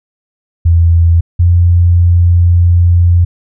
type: tone pair in turn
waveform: sine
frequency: 84.1 / 87.02 Hz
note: E2 / F2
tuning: +35 / -6 cents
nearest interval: minor second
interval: 59 cents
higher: second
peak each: -4 dBFS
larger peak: neither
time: 0.65-1.21 / 1.39-3.25 s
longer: second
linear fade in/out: 10 ms
effects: none